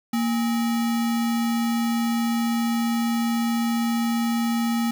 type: tone with sample-and-hold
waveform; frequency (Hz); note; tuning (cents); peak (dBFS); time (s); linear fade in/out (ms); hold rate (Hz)
sine; 232.3; A#3; -6; -20; 0.13-4.91; 5; 1050
effects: none